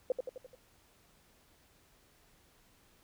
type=tone with echo; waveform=sine; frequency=510 Hz; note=C5; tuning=44 cents flat; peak=-26 dBFS; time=0.1-0.12 s; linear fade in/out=2 ms; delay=86 ms; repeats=5; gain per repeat=-5 dB; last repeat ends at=0.55 s; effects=pink hiss -66 dBFS RMS until 3.03 s